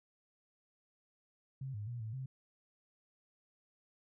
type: tone with pitch steps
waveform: sine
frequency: 133.6 / 104 / 120.1 / 109.9 / 131.6 Hz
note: C3 / G#2 / B2 / A2 / C3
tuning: +36 / +3 / -48 / -2 / +10 cents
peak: -39 dBFS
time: 1.61-2.26 s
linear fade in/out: 5 ms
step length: 130 ms
effects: none